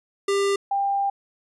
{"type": "tone pair in turn", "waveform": ["square", "sine"], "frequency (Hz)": [397.7, 795.4], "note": ["G4", "G5"], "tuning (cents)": [25, 25], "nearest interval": "octave", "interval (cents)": 1200, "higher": "second", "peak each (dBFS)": [-20, -20], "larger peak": "neither", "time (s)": [[0.28, 0.56], [0.71, 1.1]], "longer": "second", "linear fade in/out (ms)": 5, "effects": ["resampled to 24000 Hz"]}